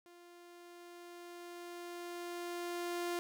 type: tone with level ramp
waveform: sawtooth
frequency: 348.6 Hz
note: F4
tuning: 3 cents flat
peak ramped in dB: -53 to -31 dBFS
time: 0.06-3.19 s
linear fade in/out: 0 ms
effects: none